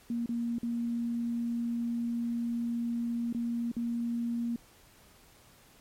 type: tone with dropouts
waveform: sine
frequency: 235.2 Hz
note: A#3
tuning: 16 cents sharp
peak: -29 dBFS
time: 0.1-4.56 s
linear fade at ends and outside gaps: 2 ms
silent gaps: 0.26-0.291 / 0.584-0.631 / 3.327-3.347 / 3.716-3.766 s
effects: pink hiss -59 dBFS RMS until 5.8 s + MP3 64 kbps